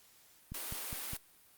click train, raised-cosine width 5 ms, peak -30 dBFS, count 4, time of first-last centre 0.52-1.133 s, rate 4.89 Hz
white high-pass noise, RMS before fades -41 dBFS, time 0.54-1.17 s, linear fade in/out 5 ms, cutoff 240 Hz, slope 48 dB/octave
effects white hiss -63 dBFS RMS until 1.57 s + Opus 48 kbps

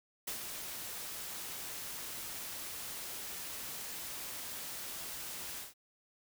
white noise with ADSR envelope, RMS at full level -38 dBFS, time 0.27-5.74 s, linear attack 8 ms, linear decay 100 ms, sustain -5 dB, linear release 150 ms, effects none

